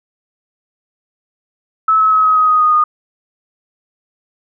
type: tone with pitch steps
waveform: sine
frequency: 1300 / 1289.5 / 1279.1 / 1268.8 / 1258.6 / 1248.5 / 1238.4 / 1228.5 Hz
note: E6 / E6 / D#6 / D#6 / D#6 / D#6 / D#6 / D#6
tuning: -24 / -39 / +47 / +33 / +19 / +6 / -9 / -22 cents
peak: -8 dBFS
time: 1.88-2.84 s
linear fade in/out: 5 ms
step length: 120 ms
effects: none